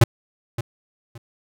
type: tone with echo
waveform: square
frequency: 116.54 Hz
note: A#2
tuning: in tune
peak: -9 dBFS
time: 0.01-0.04 s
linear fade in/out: 5 ms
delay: 570 ms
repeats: 2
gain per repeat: -14 dB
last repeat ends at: 1.18 s
effects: none